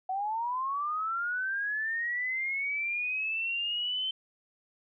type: linear sweep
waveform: sine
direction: up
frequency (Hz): 740 to 3091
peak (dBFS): -29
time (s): 0.09-4.11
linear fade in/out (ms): 5
effects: none